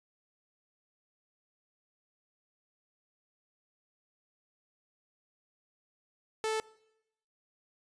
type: tone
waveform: sawtooth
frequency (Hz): 438.5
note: A4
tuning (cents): -6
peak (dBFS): -26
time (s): 6.44-6.6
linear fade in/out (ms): 0
effects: noise-tail reverb RT60 0.8 s tail -21 dB re dry + resampled to 22050 Hz